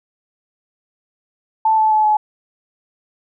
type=tone with pitch steps; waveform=sine; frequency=880 / 870.4 / 860.9 / 851.5 Hz; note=A5 / A5 / A5 / G#5; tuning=0 / -19 / -38 / +43 cents; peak=-11 dBFS; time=1.65-2.17 s; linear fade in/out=5 ms; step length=130 ms; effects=none